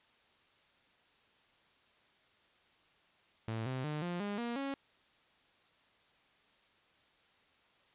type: tone with pitch steps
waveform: sawtooth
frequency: 111.8 / 129.92 / 150.97 / 175.43 / 203.9 / 236.9 / 275.3 Hz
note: A2 / C3 / D3 / F3 / G#3 / A#3 / C#4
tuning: +28 / -12 / +48 / +8 / -32 / +28 / -12 cents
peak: -32 dBFS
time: 3.48-4.74 s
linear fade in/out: 0 ms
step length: 180 ms
effects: white hiss -68 dBFS RMS until 7.94 s + resampled to 8000 Hz